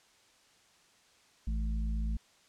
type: harmonic tone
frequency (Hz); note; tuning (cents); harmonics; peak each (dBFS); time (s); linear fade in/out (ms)
54.4; A1; -19; 1 / 3 / 4; -30 / -44 / -42; 1.47-2.17; 5
effects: white hiss -64 dBFS RMS until 2.48 s + low-pass 7000 Hz 12 dB/octave